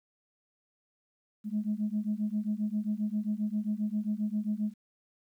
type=beating tone pair; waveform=sine; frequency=207.7 / 215.2 Hz; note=G#3 / A3; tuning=0 / -38 cents; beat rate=7.5 Hz; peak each=-31 dBFS; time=1.44-4.74 s; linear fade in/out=50 ms; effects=tanh soft clip ceiling -22 dBFS + 11-bit